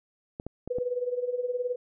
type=clicks; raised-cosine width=2 ms; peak=-22 dBFS; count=4; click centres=0.399 / 0.466 / 0.676 / 0.785 s
type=tone with tremolo; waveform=sine; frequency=493.9 Hz; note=B4; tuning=in tune; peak=-24 dBFS; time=0.7-1.76 s; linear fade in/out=10 ms; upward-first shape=sine; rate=19 Hz; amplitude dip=75%
effects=none